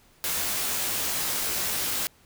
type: noise with comb filter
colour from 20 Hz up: white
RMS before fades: -28 dBFS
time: 0.24-2.07 s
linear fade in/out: 0 ms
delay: 17 ms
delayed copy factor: -0.75
effects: pink hiss -59 dBFS RMS until 2.25 s